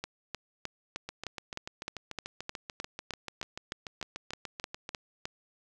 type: two click trains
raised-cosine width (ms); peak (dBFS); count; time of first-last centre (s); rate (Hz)
0.2; -18 / -21; 18 / 27; 0.04-5.255 / 1.09-4.891; 3.26 / 6.84
effects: none